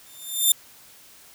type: tone with exponential growth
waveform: 5% pulse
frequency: 3586 Hz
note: A7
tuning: 32 cents sharp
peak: -5 dBFS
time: 0.06-0.52 s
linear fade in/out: 2 ms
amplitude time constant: 100 ms
effects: white hiss -50 dBFS RMS until 1.34 s